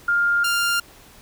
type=tone pair in turn; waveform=sine / sawtooth; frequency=1405 / 1397.7 Hz; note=F6 / F6; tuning=+10 / +1 cents; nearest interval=unison; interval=9 cents; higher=first; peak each=-16 / -15 dBFS; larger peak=second; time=0.08-0.44 / 0.44-0.8 s; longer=neither; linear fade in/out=5 ms; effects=pink hiss -48 dBFS RMS until 1.21 s